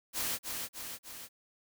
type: noise with echo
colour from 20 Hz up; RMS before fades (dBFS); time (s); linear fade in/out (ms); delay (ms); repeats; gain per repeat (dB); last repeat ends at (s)
white; -34; 0.13-0.39; 50; 300; 3; -4; 1.29
effects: none